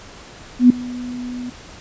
sine tone with ADSR envelope, 246.9 Hz, B3, in tune, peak -3 dBFS, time 0.59-1.5 s, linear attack 110 ms, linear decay 4 ms, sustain -22 dB, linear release 7 ms, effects pink hiss -40 dBFS RMS until 1.8 s + resampled to 16000 Hz

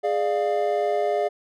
triangle chord, D diminished, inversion second, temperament equal with one note detuned, 415.3 / 595.9 / 698.5 Hz, Ab4 / D5 / F5, 0 / +25 / 0 cents, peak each -23 dBFS, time 0.03-1.29 s, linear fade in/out 20 ms, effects none

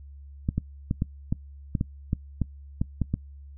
clicks, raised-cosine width 5 ms, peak -12 dBFS, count 12, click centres 0.489 / 0.58 / 0.911 / 1.021 / 1.325 / 1.752 / 1.811 / 2.131 / 2.417 / 2.815 / 3.017 / 3.14 s, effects noise-tail reverb RT60 0.1 s tail -22 dB re dry + added 70 Hz sine -42 dBFS peak until 3.57 s

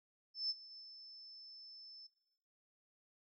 sine tone with ADSR envelope, 5274 Hz, E8, in tune, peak -34 dBFS, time 0.34-2.07 s, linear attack 160 ms, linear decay 29 ms, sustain -19 dB, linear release 7 ms, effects noise-tail reverb RT60 1.0 s tail -17 dB re dry

